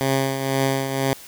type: tone with tremolo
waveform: 10% pulse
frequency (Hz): 135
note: C#3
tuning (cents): -45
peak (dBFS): -9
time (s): 0.01-1.13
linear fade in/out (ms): 0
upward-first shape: triangle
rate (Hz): 2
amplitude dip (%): 60
effects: white hiss -42 dBFS RMS until 1.27 s